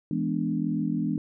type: chord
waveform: sine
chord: E dominant seventh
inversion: none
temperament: equal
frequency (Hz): 164.81 / 207.7 / 246.9 / 293.7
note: E3 / G#3 / B3 / D4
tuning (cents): 0 / 0 / 0 / 0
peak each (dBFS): -30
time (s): 0.11-1.18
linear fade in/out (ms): 2
effects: none